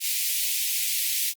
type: high-pass noise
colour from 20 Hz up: white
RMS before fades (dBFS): -26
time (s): 0-1.34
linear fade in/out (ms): 50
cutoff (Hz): 2100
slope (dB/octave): 48
effects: Opus 32 kbps